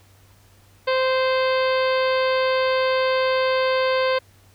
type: harmonic tone with a mistuned harmonic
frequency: 520 Hz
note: C5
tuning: 11 cents flat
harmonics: 1 / 2 / 3 / 4 / 5 / 6 / 7 / 8 / 9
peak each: -19 / -25 / -29 / -31 / -33 / -35 / -36 / -37 / -38 dBFS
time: 0.87-4.19 s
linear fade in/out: 10 ms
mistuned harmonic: 8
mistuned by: +35 cents
effects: added 97 Hz sine -53 dBFS peak until 4.54 s + pink hiss -56 dBFS RMS until 4.54 s